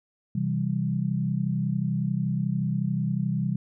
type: chord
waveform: sine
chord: C major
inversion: none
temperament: equal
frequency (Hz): 130.81 / 164.81 / 196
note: C3 / E3 / G3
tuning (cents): 0 / 0 / 0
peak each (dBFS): -28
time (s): 0.35-3.56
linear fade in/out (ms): 5
effects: none